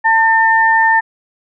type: tone pair together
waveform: sine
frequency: 895.3 / 1803 Hz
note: A5 / A6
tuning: +30 / +42 cents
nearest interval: octave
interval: 1212 cents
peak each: -11 dBFS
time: 0.04-1.01 s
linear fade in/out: 20 ms
effects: none